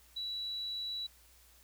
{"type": "tone", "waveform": "sine", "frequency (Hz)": 3929, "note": "B7", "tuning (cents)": -10, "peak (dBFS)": -36, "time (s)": [0.16, 1.07], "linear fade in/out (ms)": 10, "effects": ["added 60 Hz sine -64 dBFS peak until 1.63 s", "white hiss -63 dBFS RMS until 1.63 s"]}